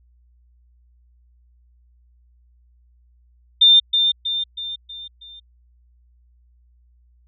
sine tone with echo, 3603 Hz, A7, 40 cents sharp, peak -8 dBFS, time 3.61-3.8 s, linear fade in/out 10 ms, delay 320 ms, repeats 5, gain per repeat -6 dB, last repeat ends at 5.4 s, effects added 60 Hz sine -53 dBFS peak until 7.27 s

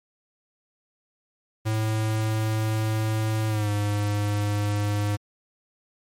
square tone with pitch glide, 109.4 to 103.26 Hz, A2 to G#2, -9 to -9 cents, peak -23 dBFS, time 1.65-5.17 s, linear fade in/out 20 ms, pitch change -100 cents, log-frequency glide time 3.48-3.7 s, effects MP3 64 kbps

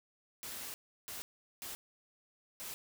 white noise bursts at uneven times, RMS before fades -44 dBFS, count 4, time 0.43-0.74 / 1.08-1.22 / 1.62-1.75 / 2.6-2.74 s, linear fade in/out 0 ms, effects none

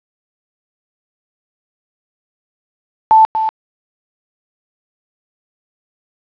sine tone with echo, 880 Hz, A5, in tune, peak -4 dBFS, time 3.11-3.25 s, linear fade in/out 0 ms, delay 240 ms, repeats 1, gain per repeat -9 dB, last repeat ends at 3.49 s, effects resampled to 11025 Hz + 7-bit

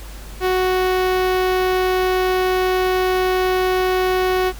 sawtooth tone with notch filter, 370 Hz, F#4, in tune, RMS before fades -18 dBFS, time 0.4-4.53 s, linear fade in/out 50 ms, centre 8200 Hz, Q 0.55, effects added 50 Hz sine -33 dBFS peak until 4.59 s + pink hiss -40 dBFS RMS until 4.59 s

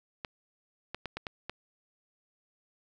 clicks, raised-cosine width 0.3 ms, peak -20 dBFS, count 6, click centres 0.248 / 0.946 / 1.057 / 1.17 / 1.268 / 1.496 s, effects none

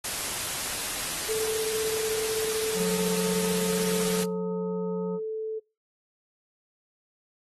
white noise, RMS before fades -31 dBFS, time 0.04-4.24 s, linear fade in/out 5 ms
sine tone, 438.6 Hz, A4, 6 cents flat, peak -29 dBFS, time 1.28-5.6 s, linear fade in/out 20 ms
harmonic tone, 180.3 Hz, F#3, 45 cents flat, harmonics 1 / 3 / 5 / 7, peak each -30 / -40 / -44 / -47 dBFS, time 2.74-5.2 s, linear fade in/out 50 ms
effects noise-tail reverb RT60 0.3 s tail -24 dB re dry + AAC 32 kbps

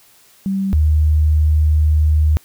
sine tone pair in turn, 193.9 / 76.68 Hz, G3 / D#2, -19 / -25 cents, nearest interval octave + major third, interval 1606 cents, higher first, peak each -16 / -10 dBFS, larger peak second, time 0.46-0.73 / 0.73-2.37 s, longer second, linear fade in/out 0 ms, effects white hiss -50 dBFS RMS until 2.44 s

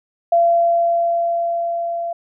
sine tone with level ramp, 682 Hz, F5, 41 cents flat, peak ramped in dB -10 to -21 dBFS, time 0.32-2.13 s, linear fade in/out 5 ms, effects none

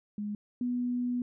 sine tone pair in turn, 207.7 / 245.6 Hz, G#3 / B3, 0 / -9 cents, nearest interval minor third, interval 291 cents, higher second, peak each -32 / -28 dBFS, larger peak second, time 0.18-0.35 / 0.61-1.22 s, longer second, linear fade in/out 2 ms, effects none

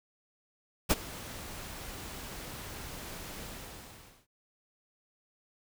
pink noise with ADSR envelope, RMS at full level -23 dBFS, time 0.89-4.27 s, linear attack 22 ms, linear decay 31 ms, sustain -20 dB, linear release 840 ms, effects none

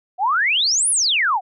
sine exponential two-way sweep, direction up then down, 698.5 to 10770 to 698.5 Hz, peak -15 dBFS, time 0.18-1.41 s, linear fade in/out 50 ms, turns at 0.9 s, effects none

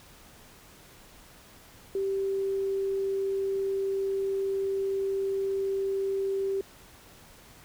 sine tone, 389.9 Hz, G4, 9 cents flat, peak -26 dBFS, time 1.95-6.61 s, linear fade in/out 2 ms, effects pink hiss -53 dBFS RMS until 7.64 s

